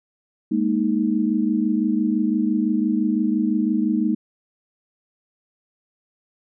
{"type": "chord", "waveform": "sine", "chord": "Ab suspended second", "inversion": "none", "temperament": "just", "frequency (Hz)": [207.7, 233.6, 311.5], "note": ["Ab3", "Bb3", "Eb4"], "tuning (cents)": [0, 4, 2], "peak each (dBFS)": -22, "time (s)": [0.51, 4.15], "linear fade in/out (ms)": 10, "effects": []}